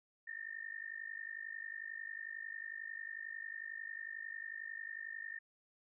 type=tone with amplitude modulation; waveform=sine; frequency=1817 Hz; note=A#6; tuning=45 cents flat; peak=-39 dBFS; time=0.27-5.39 s; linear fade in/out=10 ms; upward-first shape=sine; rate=51.1 Hz; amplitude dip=90%; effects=none